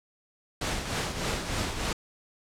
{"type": "noise with tremolo", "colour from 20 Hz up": "pink", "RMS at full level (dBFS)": -28, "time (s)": [0.61, 1.93], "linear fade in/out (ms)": 5, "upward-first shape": "triangle", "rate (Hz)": 3.3, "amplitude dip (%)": 60, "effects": ["low-pass 8000 Hz 12 dB/octave"]}